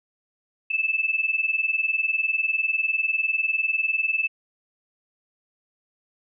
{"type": "tone pair together", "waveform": "sine", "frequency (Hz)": [2617, 2637], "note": ["E7", "E7"], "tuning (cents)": [-13, 0], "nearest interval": "unison", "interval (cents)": 13, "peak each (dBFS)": -24, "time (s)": [0.7, 4.28], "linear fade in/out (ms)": 10, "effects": []}